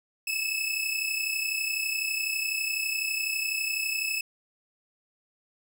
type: tone pair together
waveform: sawtooth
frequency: 2587 / 2619 Hz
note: E7 / E7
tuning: -33 / -12 cents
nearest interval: unison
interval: 21 cents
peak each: -27 dBFS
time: 0.27-4.21 s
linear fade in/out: 5 ms
effects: none